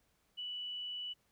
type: tone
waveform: sine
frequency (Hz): 2960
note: F#7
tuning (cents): 0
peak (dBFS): -39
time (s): 0.37-1.14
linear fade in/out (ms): 20
effects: pink hiss -75 dBFS RMS until 1.31 s